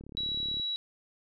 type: click train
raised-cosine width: 3 ms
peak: -33 dBFS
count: 22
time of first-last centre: 0.01-0.598 s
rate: 35.7 Hz
type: tone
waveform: sine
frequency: 3900 Hz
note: B7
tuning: 23 cents flat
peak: -30 dBFS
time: 0.17-0.76 s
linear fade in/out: 0 ms
effects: none